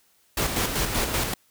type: noise with tremolo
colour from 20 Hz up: pink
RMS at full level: -24 dBFS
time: 0.37-1.34 s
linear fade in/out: 5 ms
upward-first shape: square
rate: 5.2 Hz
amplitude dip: 45%
effects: white hiss -63 dBFS RMS until 1.5 s

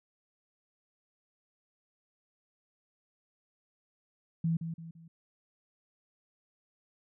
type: tone with echo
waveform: sine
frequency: 164.81 Hz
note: E3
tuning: in tune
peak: -26 dBFS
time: 4.44-4.57 s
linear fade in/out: 5 ms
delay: 170 ms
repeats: 3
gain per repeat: -8 dB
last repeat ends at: 5.08 s
effects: none

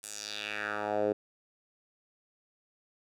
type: tone with band-pass filter sweep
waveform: 10% pulse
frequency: 104.8 Hz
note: G#2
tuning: 16 cents sharp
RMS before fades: -34 dBFS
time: 0.03-1.13 s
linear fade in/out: 10 ms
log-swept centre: 9400 to 420 Hz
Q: 2.6
effects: none

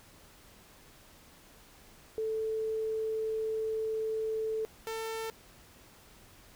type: tone pair in turn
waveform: sine / sawtooth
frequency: 440 / 447.4 Hz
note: A4 / A4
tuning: 0 / +29 cents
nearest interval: unison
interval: 29 cents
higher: second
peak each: -30 / -31 dBFS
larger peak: first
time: 2.18-4.65 / 4.87-5.3 s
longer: first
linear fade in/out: 0 ms
effects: pink hiss -57 dBFS RMS until 6.55 s

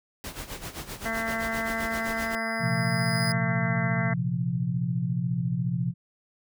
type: noise with tremolo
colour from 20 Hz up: pink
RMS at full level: -35 dBFS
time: 0.24-2.35 s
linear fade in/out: 0 ms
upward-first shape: sine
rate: 7.7 Hz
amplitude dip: 75%
type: tone with exponential growth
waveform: 35% pulse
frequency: 4978 Hz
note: D#8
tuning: in tune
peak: -28 dBFS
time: 1.02-3.32 s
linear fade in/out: 2 ms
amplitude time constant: 500 ms
type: harmonic tone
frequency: 225.5 Hz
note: A3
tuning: 43 cents sharp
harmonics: 1 / 2 / 3 / 4 / 5 / 6 / 7 / 8 / 9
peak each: -34 / -43 / -33 / -41 / -39 / -39 / -35 / -38 / -33 dBFS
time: 1.05-4.14 s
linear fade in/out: 10 ms
type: chord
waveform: sine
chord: Bb suspended second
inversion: none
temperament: equal with one note detuned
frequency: 116.54 / 130.81 / 173.01 Hz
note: Bb2 / C3 / F3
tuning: 0 / 0 / -16 cents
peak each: -32 / -28 / -28 dBFS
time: 2.59-5.94 s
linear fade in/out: 50 ms
effects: none

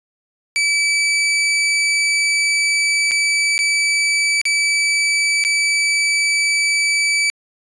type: tone with dropouts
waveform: sawtooth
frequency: 2304 Hz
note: D7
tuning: 34 cents flat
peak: -11 dBFS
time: 0.56-7.3 s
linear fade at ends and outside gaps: 0 ms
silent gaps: 3.111-3.117 / 3.58-3.59 / 4.414-4.454 / 5.439-5.449 s
effects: resampled to 22050 Hz

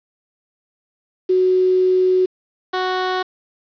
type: tone pair in turn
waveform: sine / 15% pulse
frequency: 370 / 370 Hz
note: F#4 / F#4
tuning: 0 / 0 cents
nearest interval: unison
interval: 0 cents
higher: neither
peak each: -12 / -12 dBFS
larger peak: neither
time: 1.29-2.26 / 2.73-3.23 s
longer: first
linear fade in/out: 10 ms
effects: resampled to 11025 Hz + 7-bit

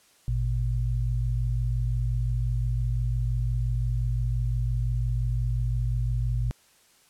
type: tone pair together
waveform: sine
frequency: 53.92 / 119.7 Hz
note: A1 / A#2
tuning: -34 / +46 cents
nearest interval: octave + major second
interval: 1380 cents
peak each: -26 dBFS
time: 0.28-6.51 s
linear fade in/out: 0 ms
effects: white hiss -60 dBFS RMS until 7.09 s + low-pass 11000 Hz 12 dB/octave

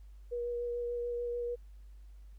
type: tone with vibrato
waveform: sine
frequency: 479.8 Hz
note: A#4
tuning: 50 cents sharp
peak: -33 dBFS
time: 0.31-1.56 s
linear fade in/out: 20 ms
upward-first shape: sine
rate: 6.8 Hz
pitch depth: 12 cents each way
effects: added 50 Hz sine -49 dBFS peak until 2.38 s + pink hiss -74 dBFS RMS until 2.38 s

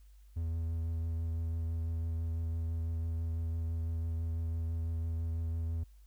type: tone with vibrato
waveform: triangle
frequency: 82.2 Hz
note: E2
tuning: 4 cents flat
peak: -30 dBFS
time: 0.36-5.84 s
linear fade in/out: 10 ms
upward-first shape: triangle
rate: 6 Hz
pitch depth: 18 cents each way
effects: added 50 Hz sine -54 dBFS peak until 6.06 s + white hiss -73 dBFS RMS until 6.06 s

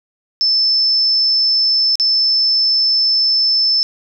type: tone with dropouts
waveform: sine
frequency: 5274 Hz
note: E8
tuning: in tune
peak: -11 dBFS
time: 0.41-3.83 s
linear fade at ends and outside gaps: 0 ms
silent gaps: 1.955-1.998 s
effects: none

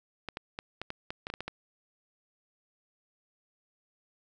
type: clicks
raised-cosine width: 0.3 ms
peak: -20 dBFS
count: 11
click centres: 0.287 / 0.371 / 0.589 / 0.816 / 0.904 / 1.105 / 1.269 / 1.301 / 1.339 / 1.406 / 1.48 s
effects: none

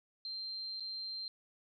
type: tone with dropouts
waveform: sine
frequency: 4153 Hz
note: C8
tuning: 14 cents flat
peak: -39 dBFS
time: 0.25-1.28 s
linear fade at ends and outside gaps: 1 ms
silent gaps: 0.798-0.805 s
effects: none

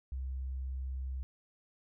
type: tone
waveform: sine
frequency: 65.41 Hz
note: C2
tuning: in tune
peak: -35 dBFS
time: 0.12-1.23 s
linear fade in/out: 0 ms
effects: none

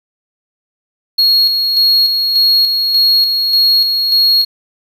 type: tone with tremolo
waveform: triangle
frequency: 4303 Hz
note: C8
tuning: 48 cents sharp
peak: -6 dBFS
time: 1.18-4.45 s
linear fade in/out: 10 ms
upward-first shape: square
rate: 1.7 Hz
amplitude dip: 40%
effects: 7-bit

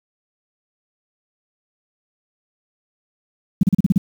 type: tone bursts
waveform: sine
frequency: 189.2 Hz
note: F#3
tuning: 39 cents sharp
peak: -9 dBFS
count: 7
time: 3.61-3.98 s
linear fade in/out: 5 ms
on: 22 ms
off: 36 ms
effects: 7-bit

